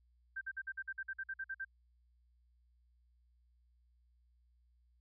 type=tone bursts; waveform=sine; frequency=1568 Hz; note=G6; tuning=in tune; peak=-38 dBFS; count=13; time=0.36-1.649 s; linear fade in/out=10 ms; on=53 ms; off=50 ms; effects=added 60 Hz sine -68 dBFS peak until 5 s